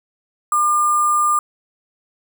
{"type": "tone with sample-and-hold", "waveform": "sine", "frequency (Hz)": 1200, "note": "D6", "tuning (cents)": 37, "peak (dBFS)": -13, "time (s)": [0.52, 1.39], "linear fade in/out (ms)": 2, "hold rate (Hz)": 8820, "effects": []}